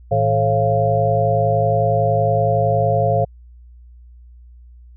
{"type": "tone cluster", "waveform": "sine", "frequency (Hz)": [110.3, 161.1, 432, 545, 690], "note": ["A2", "E3", "A4", "C#5", "F5"], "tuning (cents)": [5, -39, -32, -29, -21], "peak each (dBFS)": [-19, -25, -24, -19, -18], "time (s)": [0.11, 3.25], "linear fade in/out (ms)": 10, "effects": ["added 60 Hz sine -40 dBFS peak until 4.96 s"]}